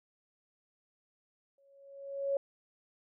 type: tone with exponential growth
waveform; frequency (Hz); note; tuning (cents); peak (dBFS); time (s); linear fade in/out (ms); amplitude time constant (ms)
sine; 554.4; C#5; 0; -26; 1.58-2.37; 2; 170
effects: none